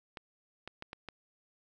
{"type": "clicks", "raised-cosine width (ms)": 0.3, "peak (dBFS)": -26, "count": 5, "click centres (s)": [0.172, 0.676, 0.824, 0.931, 1.087], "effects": []}